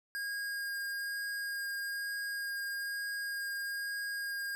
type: tone with vibrato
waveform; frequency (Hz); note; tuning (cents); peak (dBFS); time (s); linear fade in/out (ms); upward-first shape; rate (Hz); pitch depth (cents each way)
square; 1625; G#6; -38; -36; 0.15-4.55; 0; sine; 1.1; 8
effects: none